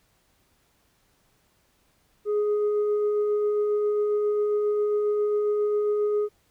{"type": "tone with frequency modulation", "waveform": "sine", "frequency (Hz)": 417.7, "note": "G#4", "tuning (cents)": 10, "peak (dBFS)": -21, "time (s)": [2.25, 6.29], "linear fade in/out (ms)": 50, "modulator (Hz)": 828, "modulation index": 0.22, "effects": ["pink hiss -66 dBFS RMS until 6.5 s"]}